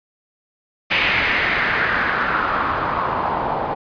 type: noise with low-pass filter sweep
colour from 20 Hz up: white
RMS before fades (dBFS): -20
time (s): 0.9-3.75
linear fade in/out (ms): 20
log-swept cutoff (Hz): 2500 to 810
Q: 3.1
effects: resampled to 11025 Hz